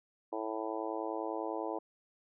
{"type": "harmonic tone", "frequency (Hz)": 110, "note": "A2", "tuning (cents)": 0, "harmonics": [3, 4, 5, 6, 7, 8, 9], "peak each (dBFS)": [-40, -41, -42, -43, -43, -44, -45], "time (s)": [0.32, 1.79], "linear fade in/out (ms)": 10, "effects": []}